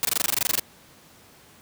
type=noise bursts; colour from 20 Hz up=white; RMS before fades=-22 dBFS; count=14; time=0.03-0.596 s; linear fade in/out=0 ms; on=20 ms; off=22 ms; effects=pink hiss -52 dBFS RMS until 1.61 s + high-pass 80 Hz 12 dB/octave